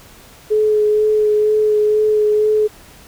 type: tone with vibrato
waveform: sine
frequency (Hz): 425.5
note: G#4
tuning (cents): +42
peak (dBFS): -11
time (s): 0.5-2.68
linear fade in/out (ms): 20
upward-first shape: sine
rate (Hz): 2.1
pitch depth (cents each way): 14
effects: pink hiss -43 dBFS RMS until 3.07 s